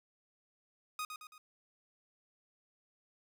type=tone with echo; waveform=sawtooth; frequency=1244.5 Hz; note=D#6; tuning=in tune; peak=-33 dBFS; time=0.99-1.05 s; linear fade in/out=2 ms; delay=110 ms; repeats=3; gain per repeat=-6 dB; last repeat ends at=1.38 s; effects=none